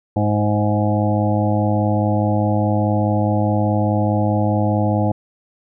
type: harmonic tone with a mistuned harmonic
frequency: 104.8 Hz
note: G#2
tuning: 16 cents sharp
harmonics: 1 / 2 / 3 / 5 / 6 / 7 / 8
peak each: -18 / -21 / -23 / -25 / -26 / -26 / -27 dBFS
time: 0.16-5.12 s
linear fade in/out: 5 ms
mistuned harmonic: 6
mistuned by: +16 cents
effects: none